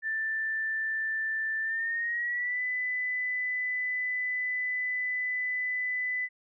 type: tone with pitch glide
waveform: sine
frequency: 1771 to 1999.4 Hz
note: A6 to B6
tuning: +11 to +21 cents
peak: -28 dBFS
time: 0.02-6.29 s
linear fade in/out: 50 ms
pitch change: +210 cents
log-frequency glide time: 1.61-2.62 s
effects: none